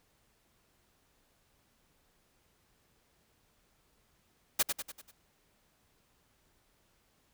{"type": "noise with echo", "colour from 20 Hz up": "white", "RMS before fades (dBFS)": -26, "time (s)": [4.59, 4.63], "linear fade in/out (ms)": 10, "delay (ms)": 97, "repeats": 5, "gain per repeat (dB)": -6, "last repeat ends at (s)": 5.115, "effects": ["pink hiss -71 dBFS RMS until 7.33 s"]}